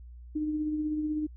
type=tone with tremolo; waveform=sine; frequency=304.7 Hz; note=D#4; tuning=36 cents flat; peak=-26 dBFS; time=0.35-1.27 s; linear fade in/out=10 ms; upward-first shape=triangle; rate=16 Hz; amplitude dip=40%; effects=added 60 Hz sine -44 dBFS peak until 1.36 s